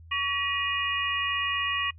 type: tone cluster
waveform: sine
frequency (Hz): 1129 / 1916 / 2475 / 2864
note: C#6 / A#6 / D#7 / F7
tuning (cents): +31 / +47 / -10 / +43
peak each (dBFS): -31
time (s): 0.11-1.91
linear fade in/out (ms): 10
effects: noise-tail reverb RT60 0.1 s tail -26 dB re dry + added 82 Hz sine -46 dBFS peak until 1.98 s